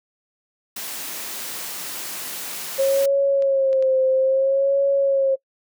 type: high-pass noise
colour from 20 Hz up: white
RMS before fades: -31 dBFS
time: 0.76-3.06 s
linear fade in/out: 5 ms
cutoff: 180 Hz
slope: 12 dB/octave
type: clicks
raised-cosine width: 0.2 ms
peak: -24 dBFS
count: 6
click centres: 1.852 / 2.22 / 2.272 / 3.423 / 3.73 / 3.825 s
type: tone with vibrato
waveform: sine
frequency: 539 Hz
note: C#5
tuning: 49 cents flat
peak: -15 dBFS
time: 2.78-5.36 s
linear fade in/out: 20 ms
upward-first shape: sine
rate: 0.6 Hz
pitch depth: 51 cents each way
effects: noise-tail reverb RT60 0.1 s tail -24 dB re dry